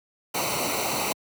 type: noise with comb filter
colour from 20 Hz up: pink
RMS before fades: -27 dBFS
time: 0.34-1.13 s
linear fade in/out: 10 ms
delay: 0.59 ms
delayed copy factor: -0.8
effects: high-pass 100 Hz 12 dB/octave